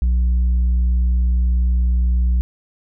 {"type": "tone with tanh clipping", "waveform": "sine", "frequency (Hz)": 60.8, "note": "B1", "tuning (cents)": -26, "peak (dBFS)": -14, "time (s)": [0.02, 2.41], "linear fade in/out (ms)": 0, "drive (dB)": 3, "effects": []}